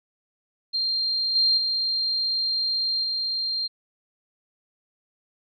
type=tone with level steps; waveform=sine; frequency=4186 Hz; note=C8; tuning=in tune; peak=-22 / -17 / -22 / -24 dBFS; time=0.73-3.68 s; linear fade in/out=20 ms; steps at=1.35 / 1.57 / 3.03 s; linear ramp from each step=10 ms; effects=none